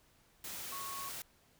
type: tone in noise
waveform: sine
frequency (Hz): 1103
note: C#6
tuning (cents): -9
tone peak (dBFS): -43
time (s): 0.72-1.09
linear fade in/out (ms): 2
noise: white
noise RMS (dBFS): -44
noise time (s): 0.44-1.22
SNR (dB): -2
effects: pink hiss -68 dBFS RMS until 1.59 s